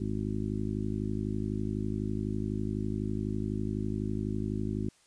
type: harmonic tone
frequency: 52 Hz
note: G#1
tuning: 3 cents sharp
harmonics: 1 / 2 / 3 / 4 / 5 / 6 / 7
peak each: -39 / -35 / -41 / -35 / -38 / -39 / -40 dBFS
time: 0-4.89 s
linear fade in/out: 5 ms
effects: white hiss -64 dBFS RMS until 5.06 s + resampled to 22050 Hz